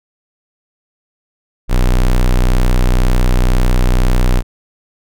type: tone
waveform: square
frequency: 31 Hz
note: B0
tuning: 7 cents sharp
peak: -9 dBFS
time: 1.68-4.43 s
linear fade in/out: 50 ms
effects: none